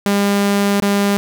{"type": "tone with dropouts", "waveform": "sawtooth", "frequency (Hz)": 201.3, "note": "G3", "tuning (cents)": 46, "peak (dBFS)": -9, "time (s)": [0.06, 1.17], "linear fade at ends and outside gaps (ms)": 0, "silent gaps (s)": [0.801, 0.823], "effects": []}